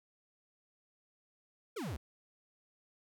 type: exponential sweep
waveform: square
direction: down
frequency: 509 to 61.8 Hz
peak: -38 dBFS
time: 1.76-1.97 s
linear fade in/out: 10 ms
effects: none